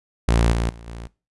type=tone with level steps; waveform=sawtooth; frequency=57.5 Hz; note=A#1; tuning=23 cents flat; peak=-11 / -16 / -35 / -29 dBFS; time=0.28-1.07 s; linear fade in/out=0 ms; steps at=0.52 / 0.69 / 0.87 s; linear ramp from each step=2 ms; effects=noise-tail reverb RT60 0.3 s tail -21 dB re dry + resampled to 24000 Hz